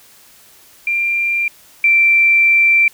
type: tone pair in turn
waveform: sine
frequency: 2379 / 2348 Hz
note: D7 / D7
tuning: +22 / -1 cents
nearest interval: unison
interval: 23 cents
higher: first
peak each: -14 / -8 dBFS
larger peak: second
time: 0.87-1.48 / 1.84-2.88 s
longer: second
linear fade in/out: 2 ms
effects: white hiss -46 dBFS RMS until 2.93 s